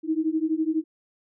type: beating tone pair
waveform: sine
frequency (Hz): 311.1 / 323.1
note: D#4 / E4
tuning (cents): 0 / -35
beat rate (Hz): 12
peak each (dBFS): -25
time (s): 0.03-0.84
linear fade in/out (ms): 50
effects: none